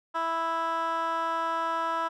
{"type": "tone with band-pass filter", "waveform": "15% pulse", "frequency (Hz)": 329.6, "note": "E4", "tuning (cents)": 0, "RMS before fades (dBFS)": -29, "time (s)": [0.14, 2.09], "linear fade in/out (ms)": 20, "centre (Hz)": 1200, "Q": 2.2, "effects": []}